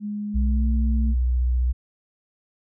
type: tone with pitch glide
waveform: sine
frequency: 207.7 to 222.6 Hz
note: G#3 to A3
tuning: 0 to +20 cents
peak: -26 dBFS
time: 0-1.15 s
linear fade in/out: 50 ms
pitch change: +120 cents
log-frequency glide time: 0.38-0.67 s
type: tone with vibrato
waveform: sine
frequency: 61.74 Hz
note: B1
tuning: in tune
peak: -18 dBFS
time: 0.34-1.73 s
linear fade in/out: 20 ms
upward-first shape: square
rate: 15 Hz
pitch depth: 20 cents each way
effects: none